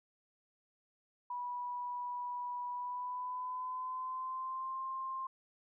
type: tone with pitch glide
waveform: sine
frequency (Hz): 979 to 1055.3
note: B5 to C6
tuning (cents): -15 to +14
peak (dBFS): -37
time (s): 1.3-5.27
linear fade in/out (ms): 5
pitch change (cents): +129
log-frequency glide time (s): 2.69-4.81
effects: none